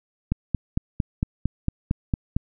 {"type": "click train", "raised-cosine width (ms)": 5, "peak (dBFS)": -9, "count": 10, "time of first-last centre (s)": [0.32, 2.365], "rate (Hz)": 4.4, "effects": []}